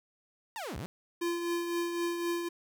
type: linear two-way sweep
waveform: sawtooth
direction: down then up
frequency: 959 to 50.5 to 202.8 Hz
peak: -33 dBFS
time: 0.56-0.86 s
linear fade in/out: 0 ms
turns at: 0.77 s
type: tone with tremolo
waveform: square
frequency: 343.4 Hz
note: F4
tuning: 29 cents flat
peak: -29 dBFS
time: 1.21-2.49 s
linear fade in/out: 10 ms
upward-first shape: triangle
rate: 3.9 Hz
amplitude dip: 50%
effects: 10-bit